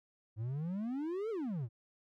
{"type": "exponential two-way sweep", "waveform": "triangle", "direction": "up then down", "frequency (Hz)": [104, 466, 104], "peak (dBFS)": -33, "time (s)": [0.36, 1.69], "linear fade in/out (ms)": 50, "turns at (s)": 1.3, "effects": []}